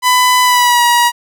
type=tone with pitch glide; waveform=sawtooth; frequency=1000 to 957.6 Hz; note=B5 to A#5; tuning=+21 to +46 cents; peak=-4 dBFS; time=0.02-1.12 s; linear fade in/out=50 ms; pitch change=-75 cents; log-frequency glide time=0.43-0.83 s; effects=none